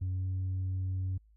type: tone with pitch glide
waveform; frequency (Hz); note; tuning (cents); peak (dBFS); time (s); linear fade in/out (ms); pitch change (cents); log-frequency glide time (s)
sine; 92.5 to 93.47; F#2 to F#2; 0 to +18; -28; 0.01-1.18; 10; +18; 0.11-0.26
effects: tanh soft clip ceiling -29 dBFS + added 53 Hz sine -59 dBFS peak until 1.36 s